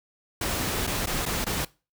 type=noise with dropouts; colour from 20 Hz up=pink; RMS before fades=-28 dBFS; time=0.41-1.65 s; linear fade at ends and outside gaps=5 ms; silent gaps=0.869-0.873 / 1.06-1.07 / 1.255-1.261 / 1.445-1.465 s; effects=noise-tail reverb RT60 0.3 s tail -21 dB re dry